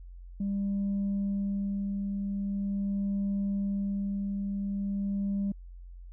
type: tone with tremolo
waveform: sine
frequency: 198.8 Hz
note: G3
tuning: 25 cents sharp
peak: -25 dBFS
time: 0.4-5.52 s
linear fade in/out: 5 ms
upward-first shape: sine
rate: 0.43 Hz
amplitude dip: 35%
effects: tanh soft clip ceiling -25 dBFS + added 44 Hz sine -43 dBFS peak until 6.12 s